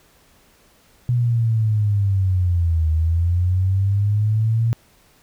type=linear two-way sweep; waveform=sine; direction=down then up; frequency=123.2 to 78.4 to 116.5 Hz; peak=-15 dBFS; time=1.09-4.73 s; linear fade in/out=0 ms; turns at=2.9 s; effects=pink hiss -55 dBFS RMS until 5.22 s